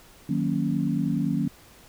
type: chord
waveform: sine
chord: D# minor seventh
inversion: none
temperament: equal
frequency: 155.56 / 185 / 233.1 / 277.2 Hz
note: D#3 / F#3 / A#3 / C#4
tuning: 0 / 0 / 0 / 0 cents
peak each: -28 dBFS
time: 0.29-1.48 s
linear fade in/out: 5 ms
effects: pink hiss -52 dBFS RMS until 1.88 s